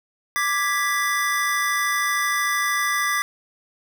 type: chord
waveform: square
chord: G# diminished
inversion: second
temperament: equal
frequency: 1174.7 / 1661.2 / 1975.5 Hz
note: D6 / G#6 / B6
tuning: 0 / 0 / 0 cents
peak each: -25 / -28 / -24 dBFS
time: 0.36-3.22 s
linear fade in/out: 0 ms
effects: none